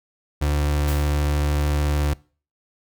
35% pulse tone, 73.42 Hz, D2, in tune, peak -17 dBFS, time 0.41-2.14 s, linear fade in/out 10 ms
white noise with exponential decay, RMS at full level -32 dBFS, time 0.88-1.3 s, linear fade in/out 1 ms, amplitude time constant 90 ms
effects noise-tail reverb RT60 0.4 s tail -23 dB re dry

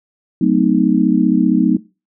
sine chord, F# diminished seventh, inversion none, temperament equal with one note detuned, 185 / 220 / 255.1 / 311.1 Hz, F#3 / A3 / C4 / Eb4, 0 / 0 / -44 / 0 cents, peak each -16 dBFS, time 0.41-1.77 s, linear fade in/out 5 ms, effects noise-tail reverb RT60 0.3 s tail -21 dB re dry

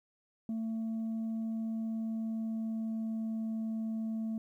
sine tone with pitch glide, 223.9 to 222.2 Hz, A3 to A3, +30 to +17 cents, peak -30 dBFS, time 0.49-4.38 s, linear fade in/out 2 ms, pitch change -13 cents, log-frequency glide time 1.42-3.65 s, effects tanh soft clip ceiling -32 dBFS + 12-bit

